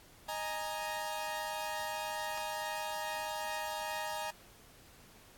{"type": "chord", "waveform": "sawtooth", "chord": "D# suspended fourth", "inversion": "none", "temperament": "equal", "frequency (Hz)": [622.3, 830.6, 932.3], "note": ["D#5", "G#5", "A#5"], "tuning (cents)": [0, 0, 0], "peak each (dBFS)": [-38, -37, -36], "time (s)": [0.28, 4.31], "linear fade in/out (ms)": 10, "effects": ["pink hiss -59 dBFS RMS until 5.37 s", "AAC 64 kbps"]}